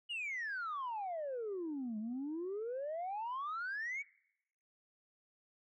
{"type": "exponential two-way sweep", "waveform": "sine", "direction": "down then up", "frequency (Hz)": [2951, 208.6, 2300], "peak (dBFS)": -36, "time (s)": [0.09, 4.03], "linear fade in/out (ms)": 20, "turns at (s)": 1.98, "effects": ["noise-tail reverb RT60 0.8 s tail -23 dB re dry", "tanh soft clip ceiling -35 dBFS"]}